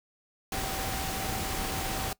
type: tone in noise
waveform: sine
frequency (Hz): 770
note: G5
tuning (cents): -31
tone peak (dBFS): -38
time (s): 0.52-2.13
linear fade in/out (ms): 2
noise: pink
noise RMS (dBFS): -33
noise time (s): 0.52-2.13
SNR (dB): -8
effects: noise-tail reverb RT60 0.1 s tail -21 dB re dry